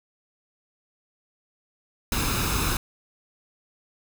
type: noise with comb filter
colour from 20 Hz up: pink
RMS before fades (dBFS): -25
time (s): 2.12-2.77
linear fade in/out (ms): 2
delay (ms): 0.78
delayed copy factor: +0.6
effects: none